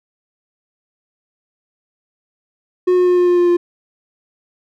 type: tone with pitch steps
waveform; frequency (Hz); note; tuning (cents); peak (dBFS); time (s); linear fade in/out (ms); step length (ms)
triangle; 363 / 360.7 / 358.4 / 356.1 / 353.9 / 351.6 / 349.4; F#4 / F#4 / F4 / F4 / F4 / F4 / F4; -33 / -44 / +45 / +34 / +23 / +12 / +1; -8; 2.87-3.57; 10; 100
effects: none